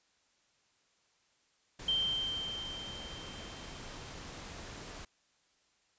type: noise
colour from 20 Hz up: pink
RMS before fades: -46 dBFS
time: 1.79-5.05 s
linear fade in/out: 5 ms
type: tone with exponential decay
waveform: sine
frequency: 3136 Hz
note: G7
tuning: in tune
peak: -27 dBFS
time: 1.88-4.37 s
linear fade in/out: 5 ms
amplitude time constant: 540 ms
effects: white hiss -72 dBFS RMS until 5.98 s + resampled to 16000 Hz